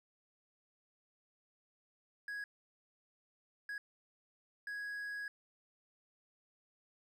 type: tone bursts at uneven times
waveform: triangle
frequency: 1661.2 Hz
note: G#6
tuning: in tune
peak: -38 dBFS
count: 3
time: 2.28-2.44 / 3.69-3.78 / 4.67-5.28 s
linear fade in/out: 2 ms
effects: none